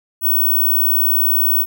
sine tone, 15780 Hz, B9, 3 cents flat, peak -12 dBFS, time 0.21-1.66 s, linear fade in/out 50 ms, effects none

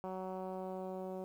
10% pulse tone with low-pass filter sweep, 187 Hz, F#3, 19 cents sharp, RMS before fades -42 dBFS, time 0.04-1.24 s, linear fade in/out 0 ms, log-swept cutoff 910 to 560 Hz, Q 1.2, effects 11-bit

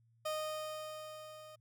30% pulse tone with level ramp, 618 Hz, D#5, 12 cents flat, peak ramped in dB -32 to -49 dBFS, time 0.25-1.56 s, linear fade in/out 10 ms, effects added 115 Hz sine -67 dBFS peak until 1.6 s

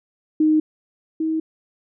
sine tone pair in turn, 309.9 / 318.4 Hz, D#4 / D#4, -7 / +40 cents, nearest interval unison, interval 47 cents, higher second, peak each -13 / -19 dBFS, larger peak first, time 0.4-0.6 / 1.2-1.4 s, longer neither, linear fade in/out 5 ms, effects none

